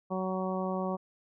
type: harmonic tone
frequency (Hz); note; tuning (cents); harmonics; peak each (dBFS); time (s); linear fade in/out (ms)
187.1; F#3; +20; 1 / 2 / 3 / 4 / 5 / 6; -33 / -37 / -36 / -39 / -41 / -40; 0.1-0.97; 20
effects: none